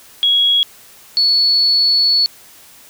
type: tone pair in turn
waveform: sine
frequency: 3322 / 4416 Hz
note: G#7 / C#8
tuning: 0 / -7 cents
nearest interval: perfect fourth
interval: 493 cents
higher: second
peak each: -10 dBFS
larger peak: neither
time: 0.23-0.63 / 1.17-2.26 s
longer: second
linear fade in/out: 0 ms
effects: white hiss -43 dBFS RMS until 2.89 s